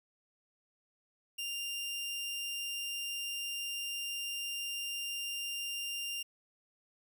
sawtooth tone, 2794 Hz, F7, in tune, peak -33 dBFS, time 1.38-6.23 s, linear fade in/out 10 ms, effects none

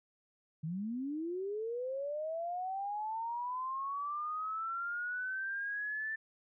sine linear sweep, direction up, 149.5 to 1776 Hz, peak -35 dBFS, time 0.63-6.16 s, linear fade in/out 10 ms, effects none

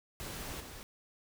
pink noise with level steps, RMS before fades -42 / -48 dBFS, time 0.2-0.83 s, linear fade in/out 0 ms, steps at 0.6 s, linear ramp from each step 5 ms, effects none

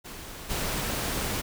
pink noise with level steps, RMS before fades -41 / -30 dBFS, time 0.04-1.42 s, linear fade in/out 20 ms, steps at 0.49 s, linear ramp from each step 20 ms, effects none

